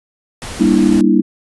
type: noise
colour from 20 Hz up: pink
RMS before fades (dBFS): -27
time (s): 0.42-1.01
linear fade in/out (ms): 0
type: chord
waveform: sine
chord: E half-diminished seventh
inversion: first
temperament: just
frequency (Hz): 197.78 / 237.3 / 296.7 / 329.6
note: G3 / Bb3 / D4 / E4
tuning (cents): +16 / +31 / +18 / 0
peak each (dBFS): -14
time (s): 0.59-1.22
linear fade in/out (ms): 20
effects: resampled to 24000 Hz